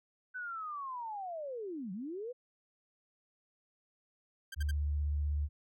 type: linear two-way sweep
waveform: sine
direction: down then up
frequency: 1521 to 175.6 to 512 Hz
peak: -38 dBFS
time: 0.34-2.33 s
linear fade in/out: 20 ms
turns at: 1.92 s
type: tone bursts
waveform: sawtooth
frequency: 1579 Hz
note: G6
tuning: 12 cents sharp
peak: -38 dBFS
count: 3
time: 4.52-4.712 s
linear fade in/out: 5 ms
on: 26 ms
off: 57 ms
type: tone with vibrato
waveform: sine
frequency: 73.42 Hz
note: D2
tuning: in tune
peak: -30 dBFS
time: 4.56-5.49 s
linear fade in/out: 50 ms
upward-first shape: sine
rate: 16 Hz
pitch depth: 21 cents each way
effects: none